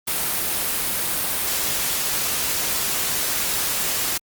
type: noise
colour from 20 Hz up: white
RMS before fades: -23 dBFS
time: 0.07-4.18 s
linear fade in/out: 10 ms
effects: Opus 32 kbps